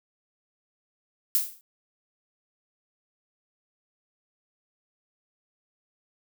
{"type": "noise with exponential decay", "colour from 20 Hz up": "violet", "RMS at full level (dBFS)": -20, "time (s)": [1.35, 1.61], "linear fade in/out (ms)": 0, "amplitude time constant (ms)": 56, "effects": []}